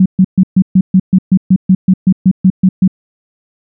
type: tone bursts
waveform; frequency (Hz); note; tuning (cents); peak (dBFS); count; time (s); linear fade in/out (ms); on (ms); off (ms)
sine; 187.1; F#3; +20; -3; 16; 0-2.878; 5; 58; 130
effects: none